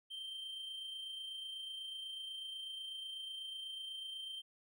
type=tone with amplitude modulation; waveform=triangle; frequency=3136 Hz; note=G7; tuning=in tune; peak=-40 dBFS; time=0.1-4.42 s; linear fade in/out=20 ms; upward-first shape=sine; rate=28.1 Hz; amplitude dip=35%; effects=none